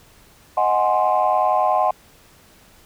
sine chord, Ab dominant seventh, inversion second, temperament equal, 622.3 / 740 / 830.6 / 1046.5 Hz, Eb5 / Gb5 / Ab5 / C6, 0 / 0 / 0 / 0 cents, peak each -21 / -18 / -21 / -21 dBFS, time 0.57-1.91 s, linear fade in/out 5 ms, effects tanh soft clip ceiling -7 dBFS + pink hiss -51 dBFS RMS until 2.85 s

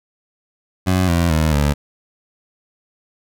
20% pulse tone with pitch steps, 92.5 / 85.31 / 78.69 / 72.57 Hz, F#2 / F2 / D#2 / D2, 0 / -40 / +20 / -20 cents, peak -9 dBFS, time 0.86-1.74 s, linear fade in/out 20 ms, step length 220 ms, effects none

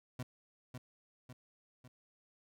30% pulse tone with echo, 125.5 Hz, B2, 28 cents sharp, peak -36 dBFS, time 0.19-0.23 s, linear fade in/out 5 ms, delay 550 ms, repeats 3, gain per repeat -5 dB, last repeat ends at 1.88 s, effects none

